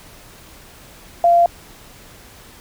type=tone; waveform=sine; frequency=689 Hz; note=F5; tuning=24 cents flat; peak=-9 dBFS; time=1.24-1.46 s; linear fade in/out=2 ms; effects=pink hiss -43 dBFS RMS until 2.6 s